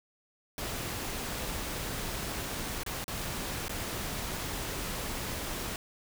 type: noise with dropouts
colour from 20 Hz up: pink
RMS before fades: -36 dBFS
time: 0.58-5.76 s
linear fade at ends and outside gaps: 1 ms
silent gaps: 2.834-2.863 / 3.042-3.08 / 3.682-3.694 s
effects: none